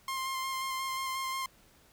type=tone with vibrato; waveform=sawtooth; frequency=1057 Hz; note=C6; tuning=17 cents sharp; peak=-29 dBFS; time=0.08-1.46 s; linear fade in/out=2 ms; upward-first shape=square; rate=5.6 Hz; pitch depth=12 cents each way; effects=pink hiss -62 dBFS RMS until 1.92 s